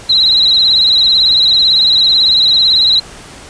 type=tone with vibrato; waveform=sine; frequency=3978 Hz; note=B7; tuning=12 cents sharp; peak=-6 dBFS; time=0.09-3 s; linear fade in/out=10 ms; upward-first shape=sine; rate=18 Hz; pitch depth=70 cents each way; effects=pink hiss -33 dBFS RMS until 3.49 s + resampled to 22050 Hz